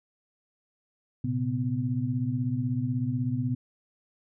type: tone cluster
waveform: sine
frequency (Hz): 115.9 / 132.1 / 250.7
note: A#2 / C3 / B3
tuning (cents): -10 / +17 / +26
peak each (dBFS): -30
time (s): 1.24-3.55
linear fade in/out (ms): 5
effects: none